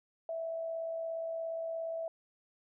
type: tone with amplitude modulation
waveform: sine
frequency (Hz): 657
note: E5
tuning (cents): -6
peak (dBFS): -33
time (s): 0.29-2.08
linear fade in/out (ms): 2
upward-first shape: sine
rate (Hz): 57.1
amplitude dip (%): 35
effects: none